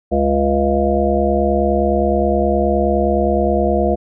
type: harmonic tone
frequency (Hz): 69.6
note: C#2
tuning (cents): +8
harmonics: 1 / 3 / 5 / 7 / 9 / 10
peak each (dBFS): -20 / -20 / -20 / -20 / -20 / -20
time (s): 0.11-3.96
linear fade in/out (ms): 20
effects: none